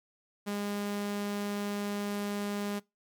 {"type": "tone", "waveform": "sawtooth", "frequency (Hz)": 204.1, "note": "G#3", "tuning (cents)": -30, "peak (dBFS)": -28, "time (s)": [0.46, 2.8], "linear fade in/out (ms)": 20, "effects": ["noise-tail reverb RT60 0.2 s tail -22 dB re dry", "MP3 96 kbps"]}